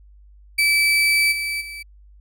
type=tone with level steps; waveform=35% pulse; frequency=2310 Hz; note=D7; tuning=29 cents flat; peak=-13 / -21 / -30 dBFS; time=0.58-1.83 s; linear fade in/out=10 ms; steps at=1.31 / 1.6 s; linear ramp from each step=20 ms; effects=added 50 Hz sine -45 dBFS peak until 2.2 s